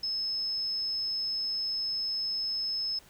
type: tone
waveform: sine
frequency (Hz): 5200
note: E8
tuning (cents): -24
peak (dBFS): -29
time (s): 0.03-2.99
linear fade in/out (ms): 5
effects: pink hiss -57 dBFS RMS until 3.09 s